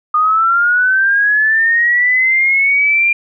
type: linear sweep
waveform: sine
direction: up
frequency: 1219 to 2400 Hz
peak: -9 dBFS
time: 0.14-3.13 s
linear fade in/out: 5 ms
effects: none